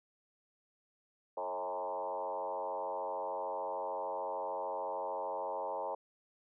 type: tone with frequency modulation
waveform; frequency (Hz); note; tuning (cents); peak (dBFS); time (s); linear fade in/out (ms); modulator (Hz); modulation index
sine; 729; F#5; -26; -35; 1.37-5.95; 5; 93.4; 2.8
effects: none